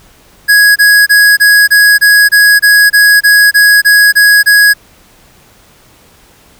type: tone bursts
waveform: square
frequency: 1664 Hz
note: G#6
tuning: 3 cents sharp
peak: -3 dBFS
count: 14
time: 0.48-4.738 s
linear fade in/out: 20 ms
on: 280 ms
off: 26 ms
effects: pink hiss -43 dBFS RMS until 6.59 s